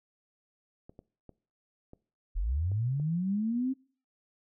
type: clicks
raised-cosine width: 2 ms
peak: -35 dBFS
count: 6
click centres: 0.895 / 0.991 / 1.293 / 1.934 / 2.717 / 2.999 s
type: linear sweep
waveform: sine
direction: up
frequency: 36.75 to 268.7 Hz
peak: -27 dBFS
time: 2.35-3.74 s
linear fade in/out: 20 ms
effects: noise-tail reverb RT60 0.4 s tail -21 dB re dry